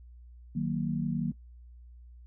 sine chord, D# minor, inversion none, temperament just, 155.56 / 186.68 / 233.3 Hz, D#3 / F#3 / A#3, 0 / +16 / +2 cents, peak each -32 / -33 / -32 dBFS, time 0.55-1.32 s, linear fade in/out 10 ms, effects noise-tail reverb RT60 0.1 s tail -19 dB re dry + added 60 Hz sine -48 dBFS peak until 2.26 s

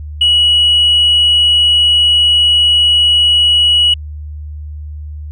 sine tone, 2925 Hz, F#7, 21 cents flat, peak -5 dBFS, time 0.21-3.94 s, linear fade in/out 5 ms, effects tanh soft clip ceiling -4 dBFS + added 75 Hz sine -23 dBFS peak until 5.31 s

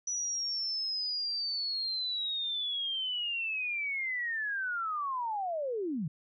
sine linear sweep, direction down, 5920 to 138.4 Hz, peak -31 dBFS, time 0.07-6.08 s, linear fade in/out 5 ms, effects none

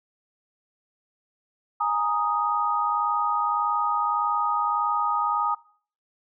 sine chord, Ab suspended second, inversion none, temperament equal, 830.6 / 932.3 / 1244.5 Hz, Ab5 / Bb5 / Eb6, 0 / 0 / 0 cents, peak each -28 / -27 / -24 dBFS, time 1.8-5.55 s, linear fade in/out 10 ms, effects noise-tail reverb RT60 0.5 s tail -22 dB re dry

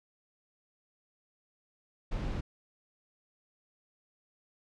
brown noise, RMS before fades -34 dBFS, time 2.11-2.41 s, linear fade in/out 10 ms, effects low-pass 5000 Hz 12 dB/octave

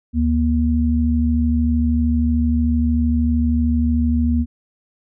sine tone pair together, 75 / 238.1 Hz, D2 / A#3, +37 / +37 cents, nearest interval octave + minor sixth, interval 2000 cents, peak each -17 dBFS, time 0.13-4.46 s, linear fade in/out 50 ms, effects none

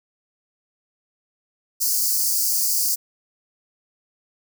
white high-pass noise, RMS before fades -21 dBFS, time 1.8-2.96 s, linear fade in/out 20 ms, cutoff 4500 Hz, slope 96 dB/octave, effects none

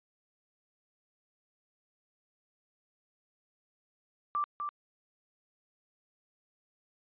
sine tone with echo, 1174.7 Hz, D6, in tune, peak -28 dBFS, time 4.35-4.44 s, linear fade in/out 0 ms, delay 250 ms, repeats 1, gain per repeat -5 dB, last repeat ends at 4.69 s, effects resampled to 8000 Hz

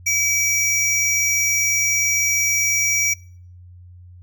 square tone pair together, 2293 / 5778 Hz, D7 / F#8, -42 / -42 cents, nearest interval octave + major third, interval 1600 cents, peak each -20 dBFS, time 0.06-3.14 s, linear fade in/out 10 ms, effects noise-tail reverb RT60 0.5 s tail -23 dB re dry + added 89 Hz sine -40 dBFS peak until 4.22 s

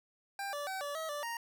25% pulse tone with pitch steps, 794 / 580 / 764 / 576 / 641 / 585 / 933 Hz, G5 / D5 / G5 / D5 / E5 / D5 / A#5, +22 / -22 / -45 / -34 / -49 / -7 / +1 cents, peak -33 dBFS, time 0.39-1.37 s, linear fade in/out 2 ms, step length 140 ms, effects none

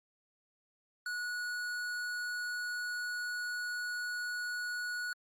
sine tone with tanh clipping, 1462 Hz, F#6, 21 cents flat, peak -37 dBFS, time 1.06-5.13 s, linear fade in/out 2 ms, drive 16 dB, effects Opus 48 kbps

